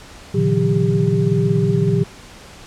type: tone cluster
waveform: sine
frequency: 116.2 / 141.8 / 158 / 179.4 / 398.6 Hz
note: A#2 / C#3 / D#3 / F3 / G4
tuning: -5 / +40 / +27 / +47 / +29 cents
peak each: -20 dBFS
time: 0.34-2.04 s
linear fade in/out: 10 ms
effects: pink hiss -40 dBFS RMS until 2.66 s + low-pass 8000 Hz 12 dB/octave